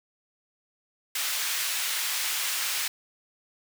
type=high-pass noise; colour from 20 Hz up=pink; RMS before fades=-29 dBFS; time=1.15-2.88 s; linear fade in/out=5 ms; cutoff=1900 Hz; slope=12 dB/octave; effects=none